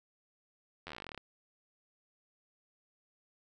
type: slowing click train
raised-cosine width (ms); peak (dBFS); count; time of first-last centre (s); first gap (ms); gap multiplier
0.3; -27; 17; 0.87-1.177; 11; 1.07
effects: none